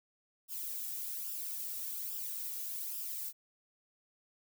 violet noise with flanger, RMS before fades -40 dBFS, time 0.48-3.33 s, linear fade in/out 50 ms, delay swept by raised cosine 0.47 to 1.97 ms, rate 1.2 Hz, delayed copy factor -0.65, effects none

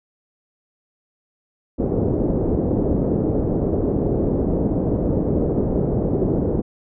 white low-pass noise, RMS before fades -20 dBFS, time 1.78-6.62 s, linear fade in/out 20 ms, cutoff 460 Hz, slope 24 dB/octave, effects none

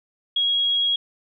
sine tone, 3303 Hz, G#7, 10 cents flat, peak -18 dBFS, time 0.36-0.96 s, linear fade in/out 5 ms, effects none

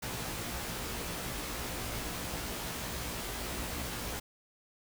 pink noise with comb filter, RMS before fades -38 dBFS, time 0.02-4.2 s, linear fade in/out 10 ms, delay 17 ms, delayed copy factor +0.75, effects none

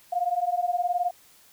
sine beating tone pair, 700 / 719 Hz, F5 / F#5, +4 / -50 cents, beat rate 19 Hz, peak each -26 dBFS, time 0.12-1.11 s, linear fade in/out 10 ms, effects white hiss -56 dBFS RMS until 1.52 s

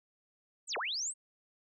sine linear two-way sweep, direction down then up, 8640 to 370 to 8640 Hz, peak -33 dBFS, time 0.67-1.14 s, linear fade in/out 50 ms, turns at 0.77 s, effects none

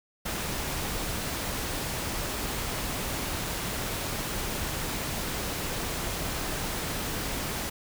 pink noise, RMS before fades -32 dBFS, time 0.25-7.7 s, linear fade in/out 10 ms, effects none

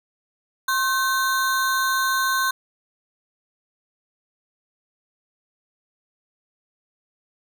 square ring-modulated tone, 1300 Hz, E6, 24 cents flat, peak -17 dBFS, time 0.68-2.51 s, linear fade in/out 5 ms, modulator 233 Hz, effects none

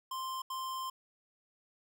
square tone bursts at uneven times, 1046.5 Hz, C6, in tune, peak -37 dBFS, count 2, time 0.11-0.42 / 0.5-0.9 s, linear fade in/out 5 ms, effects none

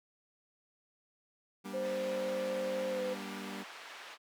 sawtooth chord, G minor, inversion none, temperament equal with one note detuned, 196 / 238.7 / 293.7 Hz, G3 / Bb3 / D4, 0 / +41 / 0 cents, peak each -39 / -43 / -44 dBFS, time 1.64-3.64 s, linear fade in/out 20 ms
sine tone with pitch glide, 523.3 to 509 Hz, C5 to C5, 0 to -48 cents, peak -33 dBFS, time 1.73-3.15 s, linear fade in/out 20 ms, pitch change -48 cents, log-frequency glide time 2.9-3.01 s
white band-pass noise, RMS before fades -49 dBFS, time 1.81-4.18 s, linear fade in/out 50 ms, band 610 to 2600 Hz, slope 12 dB/octave
effects none

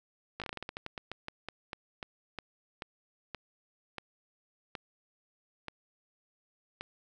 slowing click train, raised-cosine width 0.3 ms, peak -22 dBFS, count 24, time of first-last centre 0.4-6.81 s, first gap 17 ms, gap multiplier 1.21, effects none

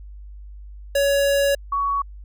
square / sine tone pair in turn, 561 / 1122 Hz, C#5 / C#6, +21 / +21 cents, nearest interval octave, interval 1200 cents, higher second, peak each -17 / -19 dBFS, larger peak first, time 0.95-1.55 / 1.72-2.02 s, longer first, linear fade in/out 5 ms, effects added 50 Hz sine -36 dBFS peak until 2.24 s

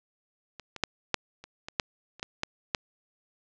clicks, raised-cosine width 0.2 ms, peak -24 / -22 / -7 / -6 / -27 / -20 / -7 / -30 / -15 / -11 / -8 dBFS, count 11, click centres 0.597 / 0.763 / 0.837 / 1.143 / 1.44 / 1.685 / 1.798 / 2.196 / 2.229 / 2.434 / 2.748 s, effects low-pass 7000 Hz 12 dB/octave

